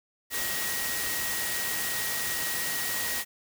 sine tone in noise, 1895 Hz, A#6, 28 cents sharp, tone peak -35 dBFS, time 0.3-3.25 s, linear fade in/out 50 ms, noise white, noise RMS -31 dBFS, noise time 0.3-3.25 s, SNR -7 dB, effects none

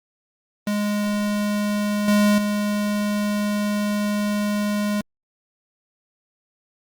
square tone with level steps, 207.2 Hz, G#3, 4 cents flat, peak -21 / -15 / -21 dBFS, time 0.67-5.01 s, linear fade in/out 2 ms, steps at 2.08 / 2.38 s, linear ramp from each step 2 ms, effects Opus 32 kbps

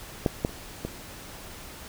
clicks, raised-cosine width 2 ms, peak -8 / -10 / -28 / -17 dBFS, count 4, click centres 0.262 / 0.449 / 0.494 / 0.85 s, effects pink hiss -43 dBFS RMS until 1.88 s

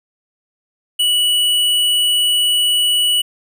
square tone, 2944 Hz, F#7, 9 cents flat, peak -13 dBFS, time 0.99-3.22 s, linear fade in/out 10 ms, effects none

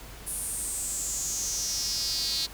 square tone with high-pass filter sweep, 146.83 Hz, D3, in tune, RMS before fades -31 dBFS, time 0.26-2.47 s, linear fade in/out 20 ms, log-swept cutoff 10000 to 4200 Hz, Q 6, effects added 50 Hz sine -46 dBFS peak until 2.53 s + pink hiss -46 dBFS RMS until 2.53 s

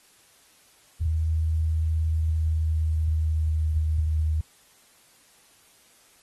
sine tone with pitch glide, 79.7 to 78.06 Hz, D#2 to D#2, +42 to +6 cents, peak -21 dBFS, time 1.01-4.41 s, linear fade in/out 5 ms, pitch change -36 cents, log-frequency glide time 2.13-4.05 s, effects white hiss -58 dBFS RMS until 6.22 s + AAC 32 kbps

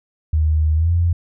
sine tone with pitch glide, 77.7 to 85.72 Hz, D#2 to F2, -2 to -32 cents, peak -13 dBFS, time 0.33-1.13 s, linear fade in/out 5 ms, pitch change +170 cents, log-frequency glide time 0.75-0.91 s, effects none

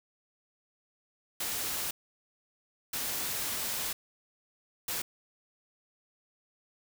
white noise bursts at uneven times, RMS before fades -34 dBFS, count 3, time 1.4-1.91 / 2.93-3.93 / 4.88-5.02 s, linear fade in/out 5 ms, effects none

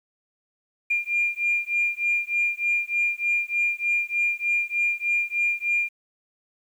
sine beating tone pair, 2400 / 2403.3 Hz, D7 / D7, +37 / +39 cents, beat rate 3.3 Hz, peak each -24 dBFS, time 0.9-5.89 s, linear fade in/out 10 ms, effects tanh soft clip ceiling -14 dBFS + 9-bit

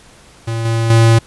square tone with level steps, 114.2 Hz, A#2, 35 cents flat, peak -18 / -14 / -7 dBFS, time 0.47-1.19 s, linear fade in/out 10 ms, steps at 0.65 / 0.9 s, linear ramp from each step 2 ms, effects pink hiss -44 dBFS RMS until 1.26 s + resampled to 24000 Hz

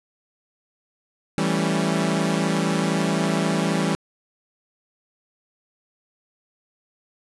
sawtooth chord, A dominant seventh, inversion second, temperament equal, 164.81 / 196 / 220 / 277.2 Hz, E3 / G3 / A3 / C#4, 0 / 0 / 0 / 0 cents, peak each -20 / -20 / -25 / -24 dBFS, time 1.38-3.95 s, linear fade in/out 0 ms, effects resampled to 24000 Hz

